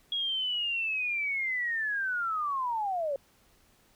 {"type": "linear sweep", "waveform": "sine", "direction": "down", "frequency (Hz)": [3322, 535], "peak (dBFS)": -28, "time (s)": [0.12, 3.16], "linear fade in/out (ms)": 2, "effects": ["pink hiss -64 dBFS RMS until 3.95 s"]}